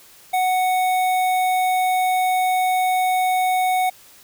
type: tone with notch filter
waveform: square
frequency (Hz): 740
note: F#5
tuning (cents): 0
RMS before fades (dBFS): -19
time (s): 0.33-3.9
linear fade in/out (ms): 10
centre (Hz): 5400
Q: 1
effects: white hiss -48 dBFS RMS until 4.23 s